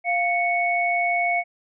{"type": "tone pair together", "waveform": "sine", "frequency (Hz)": [698.3, 2217], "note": ["F5", "C#7"], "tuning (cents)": [0, 0], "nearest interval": "octave + minor sixth", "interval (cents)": 2000, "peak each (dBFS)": -22, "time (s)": [0.04, 1.44], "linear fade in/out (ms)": 50, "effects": []}